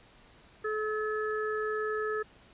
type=harmonic tone; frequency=429.8 Hz; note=A4; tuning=41 cents flat; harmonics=1 / 3 / 4; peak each=-31 / -36 / -37 dBFS; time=0.64-2.23 s; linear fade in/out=10 ms; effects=pink hiss -58 dBFS RMS until 2.53 s + resampled to 8000 Hz